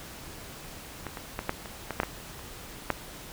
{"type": "clicks", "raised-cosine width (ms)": 0.5, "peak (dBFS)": [-19, -22, -16, -11, -25, -16, -9, -13, -29, -9], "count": 10, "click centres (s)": [1.067, 1.172, 1.391, 1.494, 1.658, 1.907, 2.001, 2.033, 2.393, 2.903], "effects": ["pink hiss -44 dBFS RMS until 3.32 s"]}